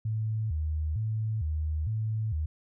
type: tone with vibrato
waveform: sine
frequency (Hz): 92.1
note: F#2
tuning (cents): -7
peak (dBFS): -27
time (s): 0.05-2.46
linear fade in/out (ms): 5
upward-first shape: square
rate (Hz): 1.1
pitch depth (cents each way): 300
effects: none